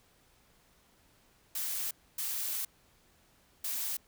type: noise bursts at uneven times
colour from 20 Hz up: blue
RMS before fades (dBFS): -35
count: 3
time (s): 1.55-1.91 / 2.18-2.65 / 3.64-3.97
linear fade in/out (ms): 5
effects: pink hiss -66 dBFS RMS until 4.07 s